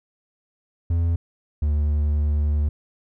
triangle tone pair in turn, 84.3 / 74.15 Hz, E2 / D2, +39 / +17 cents, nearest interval major second, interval 222 cents, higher first, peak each -16 dBFS, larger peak neither, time 0.9-1.16 / 1.62-2.69 s, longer second, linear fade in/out 5 ms, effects none

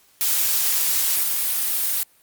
blue noise with level steps, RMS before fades -20 / -22 dBFS, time 0.21-2.03 s, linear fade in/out 0 ms, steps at 1.23 s, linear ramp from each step 2 ms, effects white hiss -57 dBFS RMS until 2.22 s + Opus 48 kbps

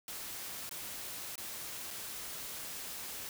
white noise with dropouts, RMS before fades -43 dBFS, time 0.08-3.29 s, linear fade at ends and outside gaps 1 ms, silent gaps 0.693-0.711 / 1.356-1.379 / 1.906-1.91 s, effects none

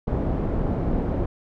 pink low-pass noise, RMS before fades -24 dBFS, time 0.07-1.26 s, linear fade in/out 5 ms, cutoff 540 Hz, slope 12 dB/octave, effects none

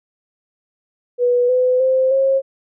sine tone with pitch steps, 489.3 / 505.1 / 521.4 / 538.2 Hz, B4 / B4 / C5 / C5, -16 / +39 / -6 / +49 cents, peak -12 dBFS, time 1.18-2.42 s, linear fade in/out 50 ms, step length 310 ms, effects none

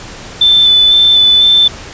sine tone with vibrato, 3519 Hz, A7, in tune, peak -4 dBFS, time 0.41-1.68 s, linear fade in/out 5 ms, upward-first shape square, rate 2 Hz, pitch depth 11 cents each way, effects pink hiss -29 dBFS RMS until 1.93 s + resampled to 16000 Hz

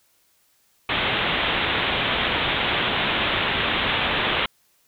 white low-pass noise, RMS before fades -23 dBFS, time 0.89-4.46 s, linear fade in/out 5 ms, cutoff 3700 Hz, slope 96 dB/octave, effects white hiss -63 dBFS RMS until 4.87 s

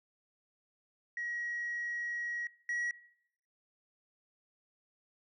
sine tone pair in turn, 1904 / 1914.3 Hz, A#6 / A#6, +36 / +45 cents, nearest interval unison, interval 9 cents, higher second, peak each -34 / -29 dBFS, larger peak second, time 1.17-2.47 / 2.69-2.91 s, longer first, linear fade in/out 2 ms, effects noise-tail reverb RT60 0.8 s tail -24 dB re dry + tanh soft clip ceiling -31 dBFS

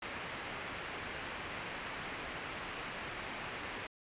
white low-pass noise, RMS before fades -43 dBFS, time 0.02-3.87 s, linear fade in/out 5 ms, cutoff 2700 Hz, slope 24 dB/octave, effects resampled to 8000 Hz

